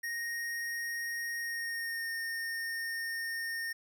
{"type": "tone with pitch glide", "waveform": "square", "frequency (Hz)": [1864.7, 1832.7], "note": ["A#6", "A#6"], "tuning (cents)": [0, -30], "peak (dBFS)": -35, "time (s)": [0.03, 3.73], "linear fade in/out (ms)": 10, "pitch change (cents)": -30, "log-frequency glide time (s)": [1.38, 2.12], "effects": ["12-bit"]}